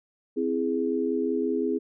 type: chord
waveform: sine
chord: C augmented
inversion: none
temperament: equal with one note detuned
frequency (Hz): 259.8 / 329.6 / 415.3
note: C4 / E4 / G#4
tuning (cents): -12 / 0 / 0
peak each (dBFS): -28 / -29 / -27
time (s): 0.36-1.79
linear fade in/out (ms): 20
effects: none